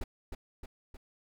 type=noise with echo; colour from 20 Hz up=brown; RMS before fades=-33 dBFS; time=0.01-0.04 s; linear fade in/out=5 ms; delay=310 ms; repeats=3; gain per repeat=-4 dB; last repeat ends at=0.97 s; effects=none